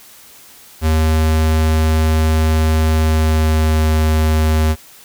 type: tone with pitch glide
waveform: square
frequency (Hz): 78.9 to 78.26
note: D#2 to D#2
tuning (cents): +25 to +11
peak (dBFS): -12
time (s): 0.81-4.76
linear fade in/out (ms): 50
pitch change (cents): -14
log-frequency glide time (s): 2.93-3.86
effects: white hiss -42 dBFS RMS until 5.04 s